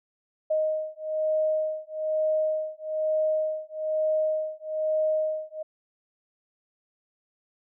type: beating tone pair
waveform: sine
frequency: 622.3 / 623.4 Hz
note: D#5 / D#5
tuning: 0 / +3 cents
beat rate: 1.1 Hz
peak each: -27 dBFS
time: 0.5-5.63 s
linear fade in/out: 10 ms
effects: none